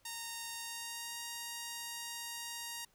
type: tone with pitch glide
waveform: 5% pulse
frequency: 925 to 937.4 Hz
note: A#5 to A#5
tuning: -14 to +9 cents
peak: -29 dBFS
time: 0.05-2.85 s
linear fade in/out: 5 ms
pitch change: +23 cents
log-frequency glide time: 0.54-1.19 s
effects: pink hiss -71 dBFS RMS until 2.94 s